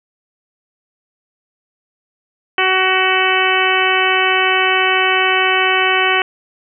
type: harmonic tone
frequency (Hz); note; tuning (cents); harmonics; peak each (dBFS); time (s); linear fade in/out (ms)
375.5; F#4; +26; 1 / 2 / 3 / 4 / 5 / 6 / 7 / 8; -20 / -20 / -20 / -20 / -20 / -20 / -20 / -20; 2.58-6.22; 2
effects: none